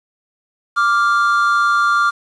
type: tone pair together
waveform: triangle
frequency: 1174.6 / 1396.9 Hz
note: D6 / F6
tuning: 0 / 0 cents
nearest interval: minor third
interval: 300 cents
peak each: -13 dBFS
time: 0.76-2.11 s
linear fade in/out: 20 ms
effects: resampled to 22050 Hz + 7-bit